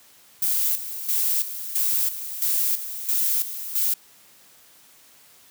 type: noise with tremolo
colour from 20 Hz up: violet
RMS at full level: -22 dBFS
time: 0.42-3.94 s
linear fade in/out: 5 ms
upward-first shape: square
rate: 1.5 Hz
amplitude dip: 70%
effects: white hiss -53 dBFS RMS until 5.5 s + high-pass 80 Hz 12 dB/octave